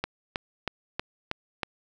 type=click train; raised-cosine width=0.3 ms; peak=-12 dBFS; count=6; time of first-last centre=0.04-1.632 s; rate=3.14 Hz; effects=none